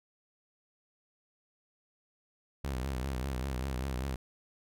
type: tone with vibrato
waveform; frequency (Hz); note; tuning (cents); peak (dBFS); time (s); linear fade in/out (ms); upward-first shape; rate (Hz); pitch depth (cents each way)
sawtooth; 65.41; C2; 0; -29; 2.64-4.16; 5; triangle; 5.1; 130
effects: none